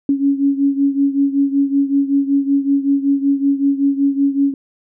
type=beating tone pair; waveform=sine; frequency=277.2 / 282.5 Hz; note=C#4 / C#4; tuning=0 / +33 cents; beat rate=5.3 Hz; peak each=-14 / -18 dBFS; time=0.09-4.54 s; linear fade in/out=2 ms; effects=none